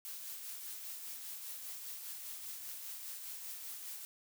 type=noise with tremolo; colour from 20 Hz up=blue; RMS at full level=-44 dBFS; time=0.05-4.05 s; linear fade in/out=0 ms; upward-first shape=triangle; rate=5 Hz; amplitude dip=40%; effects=none